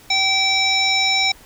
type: harmonic tone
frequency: 771 Hz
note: G5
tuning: 29 cents flat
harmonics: 1 / 3 / 5 / 7 / 9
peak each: -24 / -19 / -20 / -21 / -31 dBFS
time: 0.1-1.32 s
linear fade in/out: 5 ms
effects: pink hiss -46 dBFS RMS until 1.45 s